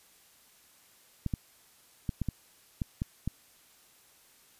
clicks, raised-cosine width 5 ms, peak -18 dBFS, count 8, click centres 1.263 / 1.338 / 2.092 / 2.217 / 2.287 / 2.818 / 3.019 / 3.276 s, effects white hiss -61 dBFS RMS until 4.59 s + resampled to 32000 Hz

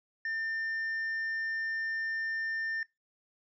triangle tone, 1800 Hz, A6, 39 cents sharp, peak -30 dBFS, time 0.25-2.83 s, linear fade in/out 2 ms, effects noise-tail reverb RT60 0.2 s tail -23 dB re dry + resampled to 16000 Hz

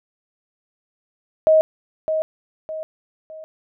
sine tone with echo, 630 Hz, D#5, 21 cents sharp, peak -10 dBFS, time 1.47-1.61 s, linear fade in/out 0 ms, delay 610 ms, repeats 3, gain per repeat -8 dB, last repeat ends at 3.44 s, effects none

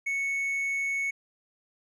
triangle tone, 2212 Hz, C#7, 4 cents flat, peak -25 dBFS, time 0.06-1.11 s, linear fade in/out 10 ms, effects resampled to 32000 Hz

